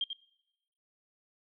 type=tone with echo; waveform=sine; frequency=3200 Hz; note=G7; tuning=35 cents sharp; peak=-28 dBFS; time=0.01-0.04 s; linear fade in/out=2 ms; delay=91 ms; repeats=1; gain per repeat=-7 dB; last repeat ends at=0.131 s; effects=noise-tail reverb RT60 0.9 s tail -21 dB re dry